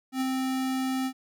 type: tone with ADSR envelope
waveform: square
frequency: 261.6 Hz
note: C4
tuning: in tune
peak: -25 dBFS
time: 0.12-1.13 s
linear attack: 89 ms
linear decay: 24 ms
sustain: -2 dB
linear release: 68 ms
effects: none